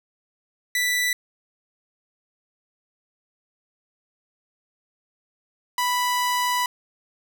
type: tone pair in turn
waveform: sawtooth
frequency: 1975.5 / 987.8 Hz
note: B6 / B5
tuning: 0 / 0 cents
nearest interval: octave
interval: 1200 cents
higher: first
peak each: -17 dBFS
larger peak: neither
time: 0.75-1.13 / 5.78-6.66 s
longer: second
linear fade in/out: 2 ms
effects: none